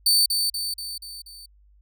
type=tone with echo; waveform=sawtooth; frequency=4550 Hz; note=C#8; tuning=44 cents sharp; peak=-13 dBFS; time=0.06-0.26 s; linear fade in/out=5 ms; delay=240 ms; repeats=5; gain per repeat=-5 dB; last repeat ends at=1.46 s; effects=added 50 Hz sine -53 dBFS peak until 1.81 s